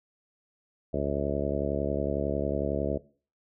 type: harmonic tone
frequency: 71 Hz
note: C#2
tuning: 42 cents sharp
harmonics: 1 / 2 / 3 / 4 / 5 / 6 / 7 / 8 / 9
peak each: -35 / -35 / -35 / -35 / -35 / -35 / -35 / -35 / -35 dBFS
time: 0.93-2.98 s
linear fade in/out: 10 ms
effects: noise-tail reverb RT60 0.4 s tail -19 dB re dry